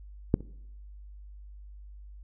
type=clicks; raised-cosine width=3 ms; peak=-8 / -29 dBFS; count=2; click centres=0.341 / 0.406 s; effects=noise-tail reverb RT60 0.8 s tail -23 dB re dry + added 50 Hz sine -44 dBFS peak until 2.23 s